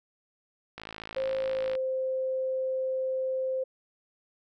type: click train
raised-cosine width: 0.3 ms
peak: -23 dBFS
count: 54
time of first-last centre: 0.78-1.752 s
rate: 54.5 Hz
type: tone with pitch glide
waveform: sine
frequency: 530 to 522.1 Hz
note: C5 to C5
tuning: +22 to -4 cents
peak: -27 dBFS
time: 1.16-3.64 s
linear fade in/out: 10 ms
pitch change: -26 cents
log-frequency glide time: 1.38-1.75 s
effects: none